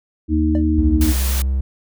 harmonic tone, 77.78 Hz, D#2, in tune, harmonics 1 / 3 / 4, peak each -17 / -22 / -17 dBFS, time 0.28-1.14 s, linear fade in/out 50 ms
triangle tone with exponential decay, 592 Hz, D5, 14 cents sharp, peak -20 dBFS, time 0.55-0.67 s, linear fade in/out 1 ms, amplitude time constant 24 ms
triangle tone with pitch glide, 65 to 66.52 Hz, C2 to C2, -11 to +29 cents, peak -14 dBFS, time 0.78-1.61 s, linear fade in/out 5 ms, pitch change +40 cents, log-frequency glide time 1.41-1.46 s
white noise, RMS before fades -26 dBFS, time 1.01-1.42 s, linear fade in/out 2 ms
effects none

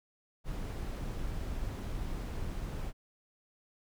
brown noise, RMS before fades -37 dBFS, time 0.44-2.93 s, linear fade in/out 50 ms, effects none

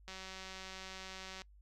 click train, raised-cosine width 0.2 ms, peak -30 dBFS, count 254, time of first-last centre 0.08-1.419 s, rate 189 Hz, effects noise-tail reverb RT60 0.1 s tail -23 dB re dry + added 50 Hz sine -58 dBFS peak until 1.61 s

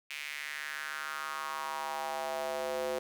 square tone with high-pass filter sweep, 73.2 Hz, D2, 5 cents flat, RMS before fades -37 dBFS, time 0.1-2.99 s, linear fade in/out 5 ms, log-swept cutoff 2400 to 470 Hz, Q 3.6, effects none

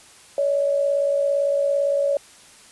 sine tone pair together, 564.3 / 622 Hz, C#5 / D#5, +31 / -1 cents, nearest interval major second, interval 168 cents, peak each -18 / -27 dBFS, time 0.38-2.17 s, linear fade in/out 2 ms, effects white hiss -48 dBFS RMS until 2.71 s + resampled to 24000 Hz

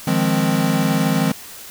square chord, F minor seventh, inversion third, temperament equal, 155.56 / 174.61 / 207.7 / 261.6 Hz, Eb3 / F3 / Ab3 / C4, 0 / 0 / 0 / 0 cents, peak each -22 dBFS, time 0.07-1.32 s, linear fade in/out 5 ms, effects white hiss -37 dBFS RMS until 1.7 s

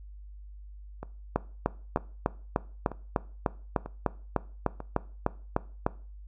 two click trains, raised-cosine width 1 ms, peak -23 / -10 dBFS, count 5 / 16, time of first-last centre 1.03-4.804 / 1.36-5.865 s, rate 1.06 / 3.33 Hz, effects noise-tail reverb RT60 0.4 s tail -19 dB re dry + added 50 Hz sine -43 dBFS peak until 6.27 s

